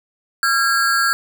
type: ring-modulated tone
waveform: square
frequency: 1500 Hz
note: F#6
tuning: 23 cents sharp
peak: -12 dBFS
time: 0.43-1.13 s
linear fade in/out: 0 ms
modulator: 131 Hz
effects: none